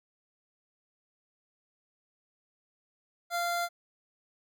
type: tone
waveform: 25% pulse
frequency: 693 Hz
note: F5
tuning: 14 cents flat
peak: -25 dBFS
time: 3.3-3.69 s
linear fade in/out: 50 ms
effects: none